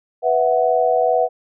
sine chord, B suspended fourth, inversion none, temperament just, 493.9 / 658.5 / 740.8 Hz, B4 / E5 / F#5, 0 / -2 / +2 cents, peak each -18 dBFS, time 0.22-1.29 s, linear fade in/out 50 ms, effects none

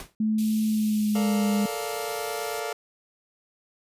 pink noise with exponential decay, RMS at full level -35 dBFS, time 0-0.15 s, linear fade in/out 1 ms, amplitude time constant 32 ms
sine tone with pitch glide, 216.9 to 205.6 Hz, A3 to G#3, -25 to -17 cents, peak -21 dBFS, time 0.2-1.66 s, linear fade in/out 5 ms, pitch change -92 cents, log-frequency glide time 0.66-1.47 s
white band-stop noise, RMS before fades -40 dBFS, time 0.38-2.6 s, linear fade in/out 5 ms, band 240 to 2400 Hz, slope 48 dB/octave
sawtooth chord, Bb major seventh, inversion third, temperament just, 437 / 466.2 / 582.7 / 699.2 Hz, A4 / Bb4 / D5 / F5, -12 / 0 / -14 / +2 cents, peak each -29 / -33 / -32 / -30 dBFS, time 1.15-2.73 s, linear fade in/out 5 ms
effects resampled to 32000 Hz

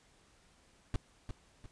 brown noise with echo, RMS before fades -30 dBFS, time 0.94-0.96 s, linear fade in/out 2 ms, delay 350 ms, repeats 2, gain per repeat -8 dB, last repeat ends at 1.66 s, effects pink hiss -66 dBFS RMS until 1.71 s + resampled to 22050 Hz

